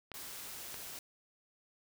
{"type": "clicks", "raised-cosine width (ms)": 0.3, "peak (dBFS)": -28, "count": 2, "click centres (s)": [0.117, 0.743]}
{"type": "noise", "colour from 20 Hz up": "white", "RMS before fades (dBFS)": -46, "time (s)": [0.14, 0.99], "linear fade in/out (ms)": 2}
{"effects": []}